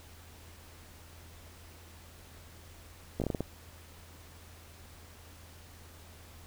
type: slowing click train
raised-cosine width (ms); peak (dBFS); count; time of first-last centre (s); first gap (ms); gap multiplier
2; -18; 7; 3.2-3.406; 17; 1.28
effects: added 83 Hz sine -53 dBFS peak until 6.46 s + pink hiss -55 dBFS RMS until 6.46 s